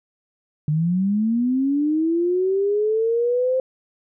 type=linear sweep; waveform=sine; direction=up; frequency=146.83 to 523.3 Hz; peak=-17 dBFS; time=0.68-3.6 s; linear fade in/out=2 ms; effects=none